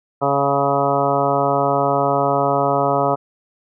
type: harmonic tone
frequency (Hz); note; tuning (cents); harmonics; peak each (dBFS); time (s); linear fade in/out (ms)
140; C#3; +18; 1 / 2 / 3 / 4 / 5 / 6 / 7 / 8 / 9; -26 / -26 / -23 / -21 / -20 / -26 / -24 / -28 / -24; 0.21-3.16; 20
effects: none